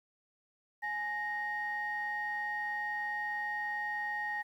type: tone pair together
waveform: sine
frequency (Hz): 838.3 / 1864.7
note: G#5 / A#6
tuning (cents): +16 / 0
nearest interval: octave + major second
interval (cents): 1384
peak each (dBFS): -37 / -34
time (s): 0.82-4.43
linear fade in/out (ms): 20
effects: tanh soft clip ceiling -27 dBFS + 11-bit